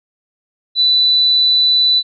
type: tone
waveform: sine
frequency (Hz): 3981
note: B7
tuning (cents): +13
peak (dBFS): -9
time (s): 0.75-2.03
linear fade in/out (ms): 50
effects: none